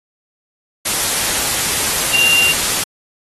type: tone in noise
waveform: sine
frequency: 2781 Hz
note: F7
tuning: 8 cents flat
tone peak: -11 dBFS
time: 2.13-2.53 s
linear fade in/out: 10 ms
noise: white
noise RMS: -17 dBFS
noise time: 0.85-2.84 s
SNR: +3 dB
effects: AAC 32 kbps

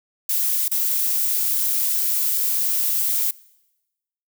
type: noise with dropouts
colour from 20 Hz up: violet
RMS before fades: -21 dBFS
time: 0.29-3.31 s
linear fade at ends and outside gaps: 5 ms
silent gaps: 0.682-0.713 s
effects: noise-tail reverb RT60 1.0 s tail -23 dB re dry

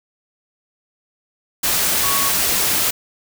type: tone in noise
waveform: sine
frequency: 1114 Hz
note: C#6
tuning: 8 cents sharp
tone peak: -23 dBFS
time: 2.03-2.3 s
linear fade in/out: 10 ms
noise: white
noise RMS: -18 dBFS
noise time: 1.63-2.91 s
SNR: -8 dB
effects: none

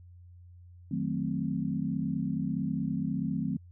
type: chord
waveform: sine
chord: D# diminished seventh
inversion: none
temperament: equal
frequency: 155.56 / 185 / 220 / 261.6 Hz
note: D#3 / F#3 / A3 / C4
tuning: 0 / 0 / 0 / 0 cents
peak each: -34 dBFS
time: 0.91-3.57 s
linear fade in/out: 5 ms
effects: added 88 Hz sine -49 dBFS peak until 3.71 s

